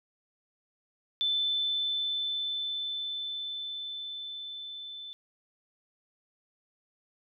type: tone with level ramp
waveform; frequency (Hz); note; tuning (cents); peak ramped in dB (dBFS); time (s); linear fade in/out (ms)
sine; 3523; A7; +1; -25 to -40; 1.21-5.13; 0
effects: none